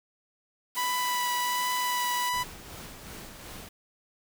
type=high-pass noise; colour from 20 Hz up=white; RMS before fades=-38 dBFS; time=0.75-2.29 s; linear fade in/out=0 ms; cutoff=140 Hz; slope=96 dB/octave
type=tone with vibrato; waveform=sawtooth; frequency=987.8 Hz; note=B5; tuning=in tune; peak=-23 dBFS; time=0.76-2.44 s; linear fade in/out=20 ms; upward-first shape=triangle; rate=1.3 Hz; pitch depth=14 cents each way
type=noise with tremolo; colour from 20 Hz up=pink; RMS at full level=-42 dBFS; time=2.33-3.69 s; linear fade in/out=5 ms; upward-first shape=sine; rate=2.7 Hz; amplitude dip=40%
effects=none